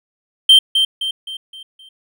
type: tone with echo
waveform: triangle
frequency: 3136 Hz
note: G7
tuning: in tune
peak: -3 dBFS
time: 0.49-0.59 s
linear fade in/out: 5 ms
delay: 260 ms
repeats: 5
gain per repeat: -7 dB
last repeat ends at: 1.89 s
effects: none